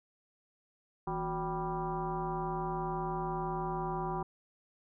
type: tone with frequency modulation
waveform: sine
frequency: 571 Hz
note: D5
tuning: 49 cents flat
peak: -32 dBFS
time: 1.07-4.23 s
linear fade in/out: 5 ms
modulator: 204 Hz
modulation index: 2.6
effects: none